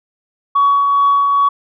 sine tone with tremolo, 1125 Hz, C#6, 25 cents sharp, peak -7 dBFS, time 0.55-1.49 s, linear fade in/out 10 ms, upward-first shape triangle, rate 2.4 Hz, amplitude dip 35%, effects tanh soft clip ceiling -5 dBFS

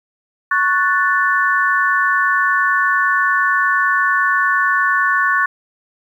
sine chord, F# minor, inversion second, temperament equal, 1108.7 / 1480 / 1760 Hz, C#6 / F#6 / A6, 0 / 0 / 0 cents, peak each -17 dBFS, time 0.51-5.46 s, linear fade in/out 5 ms, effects 8-bit

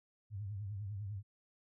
sine tone with vibrato, 101.4 Hz, G#2, 41 cents flat, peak -39 dBFS, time 0.3-1.23 s, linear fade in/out 50 ms, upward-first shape triangle, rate 10 Hz, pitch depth 140 cents each way, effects none

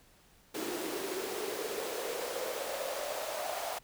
pink noise with high-pass filter sweep, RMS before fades -37 dBFS, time 0.54-3.79 s, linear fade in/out 10 ms, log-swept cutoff 330 to 690 Hz, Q 5.4, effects pink hiss -63 dBFS RMS until 3.83 s

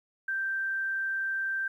sine tone, 1568 Hz, G6, in tune, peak -28 dBFS, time 0.28-1.68 s, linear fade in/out 5 ms, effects 11-bit

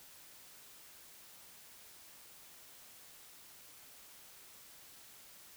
silence, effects white hiss -57 dBFS RMS until 5.56 s

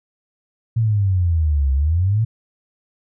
sine exponential two-way sweep, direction down then up, 116.54 to 66 to 116.54 Hz, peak -14 dBFS, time 0.76-2.25 s, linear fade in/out 10 ms, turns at 1.73 s, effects none

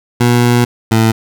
20% pulse tone pair in turn, 120.8 / 111.83 Hz, B2 / A2, -38 / +29 cents, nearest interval minor second, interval 133 cents, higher first, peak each -3 dBFS, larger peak neither, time 0.2-0.65 / 0.91-1.12 s, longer first, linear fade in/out 10 ms, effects none

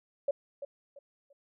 sine tone with echo, 563 Hz, C#5, 27 cents sharp, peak -25 dBFS, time 0.28-0.31 s, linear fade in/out 5 ms, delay 340 ms, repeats 3, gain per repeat -11 dB, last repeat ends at 1.33 s, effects none

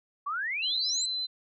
sine exponential sweep, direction up, 1099 to 8180 Hz, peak -29 dBFS, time 0.26-1.06 s, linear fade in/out 10 ms
sine tone, 4048 Hz, B7, 42 cents sharp, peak -29 dBFS, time 0.62-1.27 s, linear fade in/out 20 ms
effects none

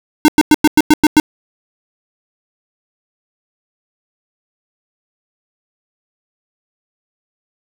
square tone bursts, 303.7 Hz, D#4, 42 cents flat, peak -5 dBFS, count 8, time 0.25-1.199 s, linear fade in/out 0 ms, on 32 ms, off 99 ms, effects none

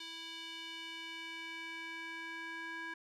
square tone with band-pass filter sweep, 328.8 Hz, E4, 4 cents flat, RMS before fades -45 dBFS, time 0-2.94 s, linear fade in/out 5 ms, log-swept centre 3500 to 1700 Hz, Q 2.6, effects none

